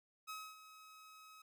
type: tone with ADSR envelope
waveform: sawtooth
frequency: 1276 Hz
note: D#6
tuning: 43 cents sharp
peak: -40 dBFS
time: 0.27-1.42 s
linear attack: 26 ms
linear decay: 260 ms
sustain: -13 dB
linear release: 5 ms
effects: none